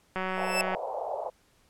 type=click train; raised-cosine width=0.5 ms; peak=-17 dBFS; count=111; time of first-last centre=0.16-0.748 s; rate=187 Hz
type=tone with exponential growth; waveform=sawtooth; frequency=2638 Hz; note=E7; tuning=1 cent sharp; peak=-20 dBFS; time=0.28-0.61 s; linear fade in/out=1 ms; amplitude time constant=70 ms
type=band-pass noise; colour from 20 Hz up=pink; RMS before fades=-34 dBFS; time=0.37-1.3 s; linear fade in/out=10 ms; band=500 to 890 Hz; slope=48 dB/octave
effects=pink hiss -65 dBFS RMS until 1.69 s + low-pass 12000 Hz 12 dB/octave